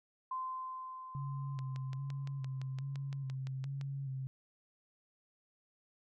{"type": "tone with exponential decay", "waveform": "sine", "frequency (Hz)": 1035, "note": "C6", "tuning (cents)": -19, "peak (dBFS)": -35, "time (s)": [0.31, 3.35], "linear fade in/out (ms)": 5, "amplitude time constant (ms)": 660}
{"type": "tone with vibrato", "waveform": "sine", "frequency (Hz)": 135.2, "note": "C#3", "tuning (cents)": -43, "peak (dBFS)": -37, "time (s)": [1.15, 4.27], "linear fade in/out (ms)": 0, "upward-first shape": "square", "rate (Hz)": 1.2, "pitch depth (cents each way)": 34}
{"type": "click train", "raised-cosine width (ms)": 0.2, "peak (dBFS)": -32, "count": 14, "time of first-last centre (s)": [1.59, 3.812], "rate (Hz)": 5.85}
{"effects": []}